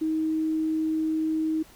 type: tone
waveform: sine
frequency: 315.9 Hz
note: D#4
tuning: 26 cents sharp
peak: -23 dBFS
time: 0.01-1.63 s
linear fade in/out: 10 ms
effects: pink hiss -53 dBFS RMS until 1.75 s